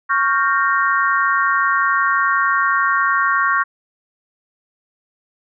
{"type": "chord", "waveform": "sine", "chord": "G half-diminished seventh", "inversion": "second", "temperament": "equal with one note detuned", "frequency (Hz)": [1108.7, 1396.9, 1568, 1848.6], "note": ["Db6", "F6", "G6", "Bb6"], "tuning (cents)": [0, 0, 0, -15], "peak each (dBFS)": [-17, -20, -21, -21], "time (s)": [0.09, 3.64], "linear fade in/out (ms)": 20, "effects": []}